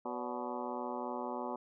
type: harmonic tone with a mistuned harmonic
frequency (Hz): 123.47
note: B2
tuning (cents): 0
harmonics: 2 / 3 / 4 / 5 / 6 / 7 / 8 / 9 / 10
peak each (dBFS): -43 / -44 / -46 / -44 / -46 / -43 / -45 / -48 / -53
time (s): 0.05-1.56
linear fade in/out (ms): 5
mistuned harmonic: 5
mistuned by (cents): -110
effects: none